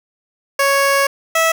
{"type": "tone pair in turn", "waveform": "15% pulse", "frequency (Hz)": [554.4, 652.1], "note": ["C#5", "E5"], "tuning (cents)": [0, -19], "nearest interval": "minor third", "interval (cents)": 281, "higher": "second", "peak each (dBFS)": -6, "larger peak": "neither", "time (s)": [[0.59, 1.07], [1.35, 1.52]], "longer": "first", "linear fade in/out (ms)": 5, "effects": []}